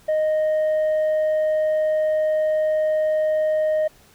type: tone with tanh clipping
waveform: triangle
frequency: 620 Hz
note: D#5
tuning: 6 cents flat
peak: -18 dBFS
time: 0.08-3.88 s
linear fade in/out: 10 ms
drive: 7 dB
effects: pink hiss -53 dBFS RMS until 4.14 s